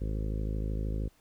harmonic tone, 53 Hz, G#1, 36 cents sharp, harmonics 1 / 2 / 3 / 4 / 5 / 6 / 7 / 8 / 9 / 10, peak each -31 / -37 / -41 / -43 / -45 / -47 / -48 / -49 / -50 / -51 dBFS, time 0-1.09 s, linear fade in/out 20 ms, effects pink hiss -66 dBFS RMS until 1.2 s

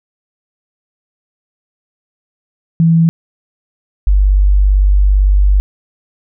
sine tone pair in turn, 164.81 / 48.9 Hz, E3 / G1, 0 / -4 cents, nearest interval octave + major sixth, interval 2104 cents, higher first, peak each -6 dBFS, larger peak neither, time 2.8-3.09 / 4.07-5.6 s, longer second, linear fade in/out 0 ms, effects none

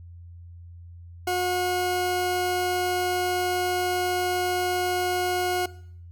40% pulse tone pair together, 361.5 / 723 Hz, F#4 / F#5, -40 / -40 cents, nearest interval octave, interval 1200 cents, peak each -26 dBFS, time 1.27-5.66 s, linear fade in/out 5 ms, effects noise-tail reverb RT60 0.6 s tail -19 dB re dry + added 86 Hz sine -41 dBFS peak until 6.11 s

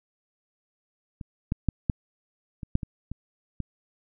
clicks, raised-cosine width 5 ms, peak -24 / -13 / -10 / -10 / -23 / -9 / -20 / -22 / -18 dBFS, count 9, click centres 1.212 / 1.521 / 1.687 / 1.898 / 2.632 / 2.754 / 2.832 / 3.116 / 3.603 s, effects none

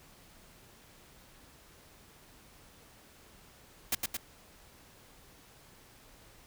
white noise with echo, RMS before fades -29 dBFS, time 3.92-3.95 s, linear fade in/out 5 ms, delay 110 ms, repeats 2, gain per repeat -3 dB, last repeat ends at 4.17 s, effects pink hiss -58 dBFS RMS until 6.46 s

